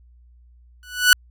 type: tone with exponential growth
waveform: sawtooth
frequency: 1480 Hz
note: F#6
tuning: in tune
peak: -3 dBFS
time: 0.83-1.13 s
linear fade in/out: 1 ms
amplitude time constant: 64 ms
effects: added 60 Hz sine -48 dBFS peak until 1.3 s